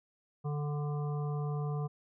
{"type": "harmonic tone with a mistuned harmonic", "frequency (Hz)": 146.8, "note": "D3", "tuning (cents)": 0, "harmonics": [1, 3, 5, 7, 8], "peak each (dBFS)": [-32, -42, -46, -49, -50], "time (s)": [0.44, 1.88], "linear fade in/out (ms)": 20, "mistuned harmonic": 8, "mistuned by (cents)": 15, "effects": []}